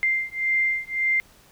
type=beating tone pair; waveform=sine; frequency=2093 / 2094.8 Hz; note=C7 / C7; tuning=0 / +1 cents; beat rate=1.8 Hz; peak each=-24 / -24 dBFS; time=0.03-1.2 s; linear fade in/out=0 ms; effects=pink hiss -54 dBFS RMS until 1.51 s